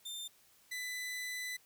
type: tone pair in turn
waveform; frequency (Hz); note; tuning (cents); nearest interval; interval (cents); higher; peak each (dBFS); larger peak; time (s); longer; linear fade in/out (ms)
sawtooth; 3589 / 1997.5; A7 / B6; +34 / +19; minor seventh; 1015; first; -38 / -35; second; 0.05-0.28 / 0.71-1.57; second; 10
effects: white hiss -66 dBFS RMS until 1.65 s